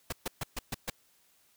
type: noise bursts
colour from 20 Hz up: pink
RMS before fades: -34 dBFS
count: 6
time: 0.1-0.9 s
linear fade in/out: 5 ms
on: 25 ms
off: 130 ms
effects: white hiss -67 dBFS RMS until 1.56 s